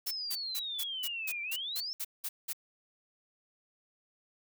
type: noise bursts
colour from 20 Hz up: blue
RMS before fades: -36 dBFS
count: 11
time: 0.06-2.532 s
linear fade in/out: 10 ms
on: 52 ms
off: 190 ms
type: exponential two-way sweep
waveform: sine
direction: down then up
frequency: 5420 to 2324 to 5420 Hz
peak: -35 dBFS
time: 0.07-1.93 s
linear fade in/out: 0 ms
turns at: 1.42 s
effects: none